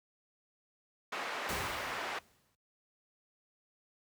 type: band-pass noise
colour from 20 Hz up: white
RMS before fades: -39 dBFS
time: 1.12-2.19 s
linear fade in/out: 5 ms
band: 390 to 1900 Hz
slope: 12 dB/octave
type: noise with exponential decay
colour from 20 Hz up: pink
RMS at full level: -37 dBFS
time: 1.49-2.55 s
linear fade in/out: 1 ms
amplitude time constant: 230 ms
effects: noise-tail reverb RT60 0.1 s tail -17 dB re dry + high-pass 60 Hz 12 dB/octave